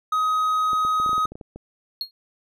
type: tone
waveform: triangle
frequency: 1260 Hz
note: D#6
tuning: 21 cents sharp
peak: -17 dBFS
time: 0.12-1.26 s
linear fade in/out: 5 ms
type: clicks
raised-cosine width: 2 ms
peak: -24 dBFS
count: 12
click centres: 0.732 / 0.85 / 1 / 1.062 / 1.093 / 1.131 / 1.18 / 1.254 / 1.32 / 1.355 / 1.412 / 1.56 s
type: tone with exponential decay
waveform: triangle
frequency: 4280 Hz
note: C8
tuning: 38 cents sharp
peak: -20 dBFS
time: 2.01-2.11 s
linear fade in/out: 1 ms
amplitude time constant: 21 ms
effects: none